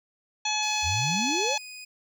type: harmonic tone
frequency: 851 Hz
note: G#5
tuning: 42 cents sharp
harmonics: 1 / 2 / 3 / 4 / 5 / 7 / 8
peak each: -30 / -41 / -30 / -33 / -33 / -32 / -39 dBFS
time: 0.45-1.58 s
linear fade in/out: 5 ms
type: tone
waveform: 20% pulse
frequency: 2490 Hz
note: D#7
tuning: 1 cent sharp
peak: -35 dBFS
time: 0.62-1.85 s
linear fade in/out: 10 ms
type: exponential sweep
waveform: sine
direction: up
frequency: 71.6 to 629 Hz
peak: -28 dBFS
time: 0.82-1.57 s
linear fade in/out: 50 ms
effects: none